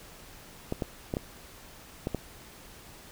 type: clicks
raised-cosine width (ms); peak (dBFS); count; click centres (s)
2; -16; 6; 0.724 / 0.822 / 1.139 / 1.169 / 2.071 / 2.147
effects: pink hiss -50 dBFS RMS until 3.11 s